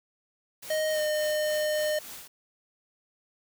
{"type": "noise with tremolo", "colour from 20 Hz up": "white", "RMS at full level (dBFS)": -41, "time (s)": [0.62, 2.28], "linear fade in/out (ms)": 10, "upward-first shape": "triangle", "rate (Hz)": 3.5, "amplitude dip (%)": 60}
{"type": "tone with pitch glide", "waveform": "square", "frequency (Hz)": [622.3, 609.1], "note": ["D#5", "D#5"], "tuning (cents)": [0, -37], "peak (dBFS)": -26, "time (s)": [0.7, 1.99], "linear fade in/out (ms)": 5, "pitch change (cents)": -37, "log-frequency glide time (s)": [0.92, 1]}
{"effects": []}